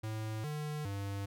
square tone with pitch steps, 109.3 / 150.4 / 99.6 Hz, A2 / D3 / G2, -11 / +42 / +28 cents, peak -37 dBFS, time 0.03-1.26 s, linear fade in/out 10 ms, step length 410 ms, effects none

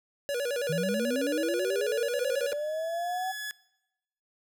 square tone with vibrato, 523.3 Hz, C5, in tune, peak -29 dBFS, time 0.29-2.53 s, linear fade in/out 0 ms, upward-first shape square, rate 9.2 Hz, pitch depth 140 cents each way
sine linear sweep, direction up, 150.4 to 762 Hz, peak -29 dBFS, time 0.69-3.32 s, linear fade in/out 10 ms
sawtooth tone with exponential growth, 1700 Hz, G#6, 40 cents sharp, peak -29 dBFS, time 1.21-3.51 s, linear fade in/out 0 ms, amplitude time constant 500 ms
effects noise-tail reverb RT60 0.9 s tail -23 dB re dry

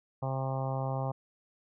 harmonic tone, 133.2 Hz, C3, 31 cents sharp, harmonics 1 / 2 / 3 / 4 / 5 / 6 / 7 / 8 / 9, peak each -32 / -44 / -46 / -39 / -40 / -39 / -44 / -44 / -50 dBFS, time 0.22-1.12 s, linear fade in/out 10 ms, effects none

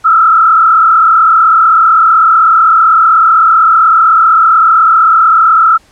sine tone with frequency modulation, 1318.5 Hz, E6, in tune, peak -3 dBFS, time 0.04-5.78 s, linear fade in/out 20 ms, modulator 35.8 Hz, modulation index 1.5, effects pink hiss -46 dBFS RMS until 5.91 s + low-pass 9000 Hz 12 dB/octave

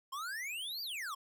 square exponential two-way sweep, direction up then down, 1039 to 4823 to 1039 Hz, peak -39 dBFS, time 0.12-1.15 s, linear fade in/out 10 ms, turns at 0.82 s, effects 12-bit

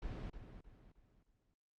brown noise with echo, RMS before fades -44 dBFS, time 0.02-0.3 s, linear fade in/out 5 ms, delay 310 ms, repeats 4, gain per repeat -8 dB, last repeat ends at 1.54 s, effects low-pass 4000 Hz 12 dB/octave + Opus 48 kbps

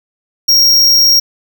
square tone, 5588 Hz, F8, in tune, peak -6 dBFS, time 0.48-1.2 s, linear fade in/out 10 ms, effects none

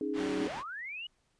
sine chord, C# suspended second, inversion none, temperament equal, 277.2 / 311.1 / 415.3 Hz, C#4 / D#4 / G#4, 0 / 0 / 0 cents, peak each -36 / -35 / -35 dBFS, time 0.01-0.48 s, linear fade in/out 2 ms
white low-pass noise, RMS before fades -43 dBFS, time 0.13-0.64 s, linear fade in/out 50 ms, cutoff 2200 Hz, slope 12 dB/octave
15% pulse tone, 190 Hz, F#3, 46 cents sharp, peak -33 dBFS, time 0.2-0.47 s, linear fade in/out 0 ms
sine linear sweep, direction up, 185 to 2960 Hz, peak -38 dBFS, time 0.4-1.07 s, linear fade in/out 5 ms
effects pink hiss -74 dBFS RMS until 1.39 s + resampled to 22050 Hz

